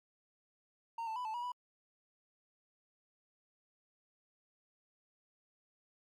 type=tone with pitch steps; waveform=triangle; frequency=920 / 885 / 993 / 876 / 964 / 985 Hz; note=A#5 / A5 / B5 / A5 / B5 / B5; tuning=-23 / +10 / +9 / -8 / -42 / -5 cents; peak=-35 dBFS; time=0.98-1.52 s; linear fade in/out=5 ms; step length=90 ms; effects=MP3 64 kbps